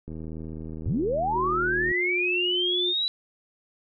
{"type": "click train", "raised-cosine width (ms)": 3, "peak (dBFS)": -25, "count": 147, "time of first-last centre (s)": [0.08, 1.914], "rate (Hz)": 79.6}
{"type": "linear sweep", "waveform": "sine", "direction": "up", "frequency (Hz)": [64.8, 3960], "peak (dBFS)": -23, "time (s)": [0.86, 3.08], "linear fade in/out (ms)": 0}
{"type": "tone with pitch glide", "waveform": "sine", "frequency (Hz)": [370, 358.8], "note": ["F#4", "F4"], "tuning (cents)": [0, 47], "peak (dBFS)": -28, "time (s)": [1.32, 2.94], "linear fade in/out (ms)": 50, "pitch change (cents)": -53, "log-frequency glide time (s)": [1.42, 1.57]}
{"effects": []}